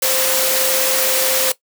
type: tone in noise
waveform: sine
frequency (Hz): 523.3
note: C5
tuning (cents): 0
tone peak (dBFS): -22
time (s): 0.02-1.52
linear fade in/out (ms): 5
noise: white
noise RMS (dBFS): -17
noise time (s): 0.02-1.52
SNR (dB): -8
effects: noise-tail reverb RT60 0.1 s tail -17 dB re dry + high-pass 300 Hz 12 dB/octave